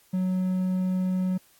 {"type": "tone", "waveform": "triangle", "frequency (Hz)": 185, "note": "F#3", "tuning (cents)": 0, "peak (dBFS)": -21, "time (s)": [0.13, 1.38], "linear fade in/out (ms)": 10, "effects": ["white hiss -60 dBFS RMS until 1.59 s", "AAC 64 kbps"]}